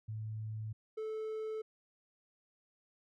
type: tone pair in turn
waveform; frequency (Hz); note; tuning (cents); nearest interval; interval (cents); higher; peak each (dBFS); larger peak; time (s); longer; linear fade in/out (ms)
sine / triangle; 108.9 / 436.5; A2 / A4; -17 / -14; 2 octaves; 2403; second; -38 / -35; second; 0.08-0.73 / 0.97-1.62; neither; 10
effects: none